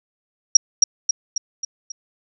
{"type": "tone with echo", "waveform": "sine", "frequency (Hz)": 5630, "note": "F8", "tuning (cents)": 13, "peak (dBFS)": -3, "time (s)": [0.55, 0.57], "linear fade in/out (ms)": 5, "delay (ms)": 270, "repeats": 5, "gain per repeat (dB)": -5, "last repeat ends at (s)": 1.92, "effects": []}